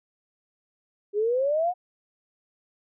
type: exponential sweep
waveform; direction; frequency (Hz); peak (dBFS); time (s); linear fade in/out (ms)
sine; up; 399.9 to 740; -21; 1.13-1.74; 50
effects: none